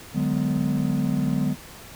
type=chord; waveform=triangle; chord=G# half-diminished seventh; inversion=second; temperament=just; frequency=149.51 / 186.89 / 207.7 / 249.2 Hz; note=D3 / F#3 / G#3 / B3; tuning=+31 / +18 / 0 / +16 cents; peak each=-24 / -25 / -25 / -24 dBFS; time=0.13-1.56 s; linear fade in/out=50 ms; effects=pink hiss -43 dBFS RMS until 1.95 s